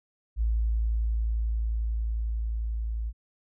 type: tone with level ramp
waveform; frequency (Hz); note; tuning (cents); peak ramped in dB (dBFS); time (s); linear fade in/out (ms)
sine; 55.6; A1; +19; -22 to -28; 0.36-3.13; 50
effects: none